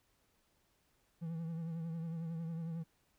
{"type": "tone with vibrato", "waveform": "triangle", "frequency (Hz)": 164.81, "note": "E3", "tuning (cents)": 0, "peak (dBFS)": -36, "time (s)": [1.21, 2.84], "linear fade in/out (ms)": 20, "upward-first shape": "triangle", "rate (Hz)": 11, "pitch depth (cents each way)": 58, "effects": ["pink hiss -75 dBFS RMS until 3.18 s"]}